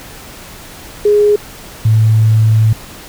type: tone pair in turn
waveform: sine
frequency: 415.3 / 110 Hz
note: G#4 / A2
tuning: 0 / 0 cents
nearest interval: octave + major seventh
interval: 2300 cents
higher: first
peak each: -6 dBFS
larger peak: neither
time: 1.05-1.36 / 1.85-2.73 s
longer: second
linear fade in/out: 5 ms
effects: pink hiss -33 dBFS RMS until 3.08 s